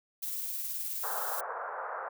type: noise with tremolo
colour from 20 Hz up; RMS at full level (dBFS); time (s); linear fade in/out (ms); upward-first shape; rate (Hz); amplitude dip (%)
violet; -35; 0.22-1.41; 10; sine; 19; 25
type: band-pass noise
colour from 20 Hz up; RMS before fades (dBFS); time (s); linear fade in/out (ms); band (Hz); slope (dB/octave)
white; -38; 1.03-2.09; 10; 480 to 1500; 48
effects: none